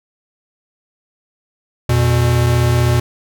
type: tone pair together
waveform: square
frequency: 85.17 / 120.8 Hz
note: F2 / B2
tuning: -43 / -38 cents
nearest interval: tritone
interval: 605 cents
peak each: -18 / -13 dBFS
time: 1.89-3 s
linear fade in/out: 5 ms
effects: none